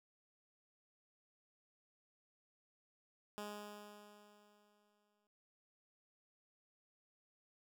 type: tone with exponential decay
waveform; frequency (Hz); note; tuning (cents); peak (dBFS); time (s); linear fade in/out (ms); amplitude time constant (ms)
10% pulse; 207.7; G#3; 0; -35; 3.38-5.27; 0; 410
effects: none